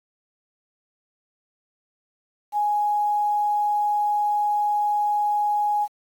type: tone with quantisation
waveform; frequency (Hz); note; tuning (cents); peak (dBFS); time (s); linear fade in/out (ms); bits
sine; 832; G#5; +3; -19; 2.52-5.88; 50; 8
effects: AAC 64 kbps